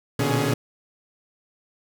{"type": "tone cluster", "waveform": "sawtooth", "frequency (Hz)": [118, 124, 150.1, 278.1, 418.9], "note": ["A#2", "B2", "D3", "C#4", "G#4"], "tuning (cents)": [22, 7, 38, 6, 15], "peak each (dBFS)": -23, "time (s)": [0.19, 0.54], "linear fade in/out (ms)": 5, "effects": []}